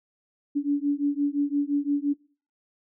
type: beating tone pair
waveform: sine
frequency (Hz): 284.1 / 289.9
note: C#4 / D4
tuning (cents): +43 / -22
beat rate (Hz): 5.8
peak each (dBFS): -25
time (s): 0.55-2.14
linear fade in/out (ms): 20
effects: noise-tail reverb RT60 0.4 s tail -22 dB re dry